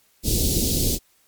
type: band-stop noise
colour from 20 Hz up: pink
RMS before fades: -21 dBFS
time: 0.23-0.99 s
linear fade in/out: 50 ms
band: 430 to 4000 Hz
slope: 24 dB/octave
effects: white hiss -61 dBFS RMS until 1.27 s + MP3 96 kbps